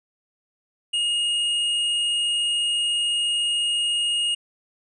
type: tone with hard clipping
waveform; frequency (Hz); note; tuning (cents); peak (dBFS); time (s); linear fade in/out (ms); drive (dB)
sine; 2859; F7; +40; -22; 0.93-4.35; 10; 8
effects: resampled to 22050 Hz